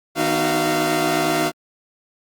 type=tone cluster; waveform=sawtooth; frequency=158.4 / 246.9 / 308.5 / 371.1 / 688 Hz; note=D#3 / B3 / D#4 / F#4 / F5; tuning=+31 / 0 / -15 / +5 / -26 cents; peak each=-25 / -26 / -19 / -20 / -18 dBFS; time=0.15-1.52 s; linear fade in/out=50 ms; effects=Opus 48 kbps